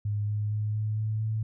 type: tone with pitch steps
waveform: sine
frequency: 103.83 / 104.98 / 106.13 / 107.31 / 108.49 / 109.69 Hz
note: G#2 / G#2 / G#2 / A2 / A2 / A2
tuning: 0 / +19 / +38 / -43 / -24 / -5 cents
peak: -26 dBFS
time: 0.05-1.43 s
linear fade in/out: 5 ms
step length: 230 ms
effects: none